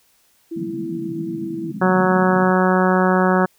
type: tone with pitch glide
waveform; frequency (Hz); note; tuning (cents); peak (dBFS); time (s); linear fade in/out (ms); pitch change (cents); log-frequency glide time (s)
sine; 331.5 to 328.8; E4 to E4; +10 to -4; -25; 0.51-1.72; 10; -14; 0.74-1.58
type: band-pass noise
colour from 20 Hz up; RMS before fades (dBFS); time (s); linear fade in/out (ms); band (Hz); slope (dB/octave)
pink; -30; 0.56-2.51; 5; 150 to 250; 48
type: harmonic tone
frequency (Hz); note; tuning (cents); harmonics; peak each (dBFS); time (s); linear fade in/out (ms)
185; F#3; 0; 1 / 2 / 3 / 4 / 5 / 6 / 7 / 8 / 9; -17 / -20 / -22 / -23 / -24 / -25 / -25 / -26 / -27; 1.81-3.46; 10
effects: white hiss -59 dBFS RMS until 3.58 s